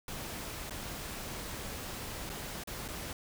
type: noise with dropouts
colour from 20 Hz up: pink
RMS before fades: -41 dBFS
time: 0.08-3.13 s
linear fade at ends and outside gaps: 2 ms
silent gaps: 0.697-0.707 / 2.294-2.299 / 2.637-2.673 / 2.88-2.885 s
effects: none